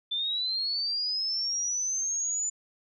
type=linear sweep; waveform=sine; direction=up; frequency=3520 to 7040 Hz; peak=-27 dBFS; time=0.11-2.5 s; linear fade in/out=10 ms; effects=none